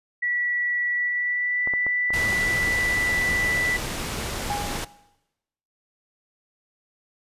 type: tone with pitch glide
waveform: sine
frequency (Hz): 1946 to 1975.4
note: B6 to B6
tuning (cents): -26 to 0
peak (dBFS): -22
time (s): 0.22-3.77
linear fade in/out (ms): 10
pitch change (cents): +26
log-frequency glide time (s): 0.92-1.63
type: clicks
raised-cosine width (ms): 1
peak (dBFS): -20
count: 8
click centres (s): 1.674 / 1.737 / 1.866 / 2.105 / 2.328 / 2.577 / 3.093 / 3.447
type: low-pass noise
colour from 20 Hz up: pink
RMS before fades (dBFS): -30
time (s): 2.13-4.85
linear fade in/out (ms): 10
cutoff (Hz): 11000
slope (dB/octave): 12
type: tone with exponential decay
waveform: sine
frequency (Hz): 819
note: G#5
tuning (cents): -24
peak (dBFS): -23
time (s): 4.5-5.15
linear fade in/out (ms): 1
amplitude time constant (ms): 140
effects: noise-tail reverb RT60 0.9 s tail -19 dB re dry + resampled to 32000 Hz